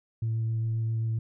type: tone with vibrato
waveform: sine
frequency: 112.7 Hz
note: A2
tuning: 42 cents sharp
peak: -24 dBFS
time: 0.22-1.19 s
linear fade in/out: 5 ms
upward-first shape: sine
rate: 7.5 Hz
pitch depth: 10 cents each way
effects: tanh soft clip ceiling -23 dBFS